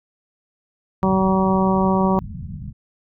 white low-pass noise, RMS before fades -32 dBFS, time 1.02-2.73 s, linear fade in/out 20 ms, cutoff 190 Hz, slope 48 dB/octave
harmonic tone, 190 Hz, F#3, 46 cents sharp, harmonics 1 / 2 / 3 / 4 / 5 / 6, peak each -17 / -23 / -25 / -26 / -23 / -27 dBFS, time 1.03-2.19 s, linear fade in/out 0 ms
effects none

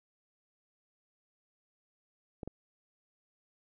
clicks, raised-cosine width 2 ms, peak -26 dBFS, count 2, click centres 2.432 / 2.476 s, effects none

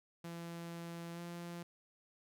sawtooth tone with pitch glide, 169.3 to 172.16 Hz, E3 to F3, +46 to -25 cents, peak -40 dBFS, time 0.24-1.63 s, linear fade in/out 5 ms, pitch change +29 cents, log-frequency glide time 1.13-1.2 s, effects none

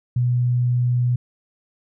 sine tone, 123 Hz, B2, 7 cents flat, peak -16 dBFS, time 0.16-1.16 s, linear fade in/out 5 ms, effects none

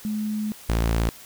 sine / sawtooth tone pair in turn, 213.1 / 56.44 Hz, G#3 / A1, +45 / +45 cents, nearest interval octave + major seventh, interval 2300 cents, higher first, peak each -24 / -16 dBFS, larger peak second, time 0.05-0.52 / 0.69-1.09 s, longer first, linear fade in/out 0 ms, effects white hiss -45 dBFS RMS until 1.25 s

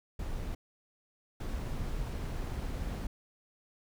brown noise bursts at uneven times, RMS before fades -36 dBFS, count 2, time 0.19-0.55 / 1.4-3.07 s, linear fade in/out 5 ms, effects none

